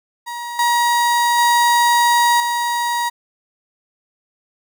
35% pulse tone with level steps, 952 Hz, A#5, 36 cents sharp, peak -24 / -12 / -10 / -16 dBFS, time 0.26-3.1 s, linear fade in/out 20 ms, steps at 0.59 / 1.38 / 2.4 s, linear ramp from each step 2 ms, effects none

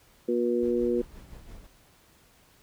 harmonic tone, 120 Hz, B2, 49 cents flat, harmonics 2 / 3 / 4, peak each -29 / -26 / -28 dBFS, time 0.28-1.02 s, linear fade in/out 10 ms
brown noise with tremolo, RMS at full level -43 dBFS, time 0.62-1.67 s, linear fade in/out 10 ms, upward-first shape sine, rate 5.8 Hz, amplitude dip 60%
effects pink hiss -60 dBFS RMS until 2.62 s

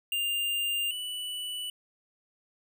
square tone pair in turn, 2800 / 2966 Hz, F7 / F#7, +4 / +4 cents, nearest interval minor second, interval 100 cents, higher second, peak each -28 / -34 dBFS, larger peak first, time 0.12-0.91 / 0.91-1.7 s, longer neither, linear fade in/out 2 ms, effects none

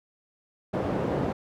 white band-pass noise, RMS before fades -28 dBFS, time 0.73-1.33 s, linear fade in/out 10 ms, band 100 to 460 Hz, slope 12 dB/octave, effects none

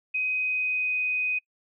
sine tone with pitch glide, 2515 to 2501 Hz, D#7 to D#7, +18 to +8 cents, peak -24 dBFS, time 0.14-1.39 s, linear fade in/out 10 ms, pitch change -10 cents, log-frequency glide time 0.28-0.97 s, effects noise-tail reverb RT60 0.1 s tail -25 dB re dry

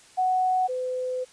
sine tone pair in turn, 742 / 507.4 Hz, F#5 / B4, +5 / +47 cents, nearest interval perfect fifth, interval 658 cents, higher first, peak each -20 / -26 dBFS, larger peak first, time 0.17-0.68 / 0.68-1.25 s, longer second, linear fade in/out 20 ms, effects white hiss -53 dBFS RMS until 1.32 s + resampled to 22050 Hz

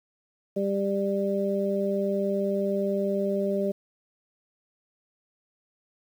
harmonic tone, 197.8 Hz, G3, 16 cents sharp, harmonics 1 / 2 / 3, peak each -28 / -28 / -28 dBFS, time 0.56-3.72 s, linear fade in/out 10 ms, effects 9-bit

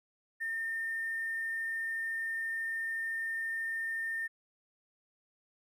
triangle tone with hard clipping, 1813 Hz, A#6, 49 cents flat, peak -33 dBFS, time 0.4-4.28 s, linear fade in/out 20 ms, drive 3 dB, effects none

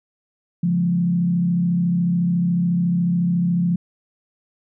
sine tone with frequency modulation, 174.61 Hz, F3, in tune, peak -16 dBFS, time 0.63-3.76 s, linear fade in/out 5 ms, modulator 34 Hz, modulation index 0.58, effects none

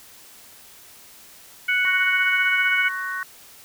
harmonic tone, 740 Hz, F#5, in tune, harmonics 2 / 3 / 4, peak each -22 / -20 / -31 dBFS, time 1.68-2.89 s, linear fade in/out 10 ms
sine chord, F# major, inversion second, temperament equal with one note detuned, 1108.7 / 1495.4 / 1864.7 Hz, C#6 / F#6 / A#6, 0 / +18 / 0 cents, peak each -32 / -28 / -31 dBFS, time 1.85-3.23 s, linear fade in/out 0 ms
effects white hiss -47 dBFS RMS until 3.64 s

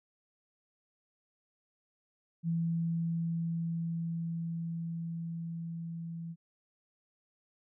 sine tone with level ramp, 166.6 Hz, E3, 19 cents sharp, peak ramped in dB -28 to -38 dBFS, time 2.43-6.36 s, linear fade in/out 50 ms, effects none

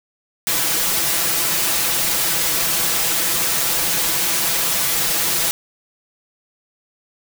white noise with comb filter, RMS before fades -19 dBFS, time 0.47-5.51 s, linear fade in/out 0 ms, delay 6 ms, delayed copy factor +0.85, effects none

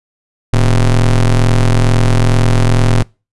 square ring-modulated tone, 65.41 Hz, C2, in tune, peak -5 dBFS, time 0.53-3.03 s, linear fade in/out 5 ms, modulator 44.3 Hz, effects noise-tail reverb RT60 0.3 s tail -26 dB re dry + resampled to 24000 Hz

